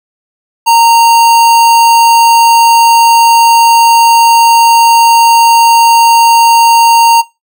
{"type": "tone", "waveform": "square", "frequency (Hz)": 925, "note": "A#5", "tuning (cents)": -14, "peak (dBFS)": -4, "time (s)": [0.66, 7.22], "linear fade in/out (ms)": 20, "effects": ["noise-tail reverb RT60 0.2 s tail -17 dB re dry"]}